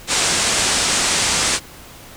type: low-pass noise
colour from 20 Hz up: white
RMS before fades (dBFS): -18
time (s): 0.07-1.6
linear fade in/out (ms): 50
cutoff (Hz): 8900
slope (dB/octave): 48
effects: pink hiss -40 dBFS RMS until 2.16 s